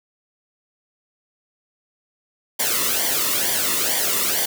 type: noise with flanger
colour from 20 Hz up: white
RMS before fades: -21 dBFS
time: 2.59-4.46 s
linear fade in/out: 10 ms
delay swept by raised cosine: 0.75 to 1.3 ms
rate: 2.2 Hz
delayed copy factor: -0.7
effects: none